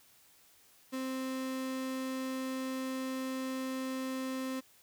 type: tone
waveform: 35% pulse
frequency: 261.6 Hz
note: C4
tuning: in tune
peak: -33 dBFS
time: 0.92-4.61 s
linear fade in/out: 20 ms
effects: white hiss -63 dBFS RMS until 4.82 s